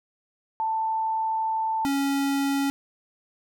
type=tone pair in turn; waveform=sine / square; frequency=886 / 277.6 Hz; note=A5 / C#4; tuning=+12 / +3 cents; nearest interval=octave + minor sixth; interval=2009 cents; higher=first; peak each=-23 dBFS; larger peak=neither; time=0.6-1.85 / 1.85-2.7 s; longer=first; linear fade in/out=0 ms; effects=none